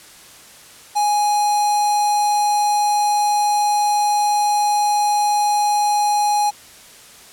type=tone with notch filter; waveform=square; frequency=831 Hz; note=G#5; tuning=1 cent sharp; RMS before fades=-17 dBFS; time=0.95-6.51 s; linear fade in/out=20 ms; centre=2200 Hz; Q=0.92; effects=white hiss -43 dBFS RMS until 7.32 s + low-pass 11000 Hz 12 dB/octave